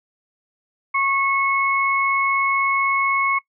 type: tone pair together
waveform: sine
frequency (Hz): 1096 / 2192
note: C#6 / C#7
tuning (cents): -20 / -20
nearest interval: octave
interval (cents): 1200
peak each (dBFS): -20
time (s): 0.94-3.39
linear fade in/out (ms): 10
effects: noise-tail reverb RT60 0.1 s tail -20 dB re dry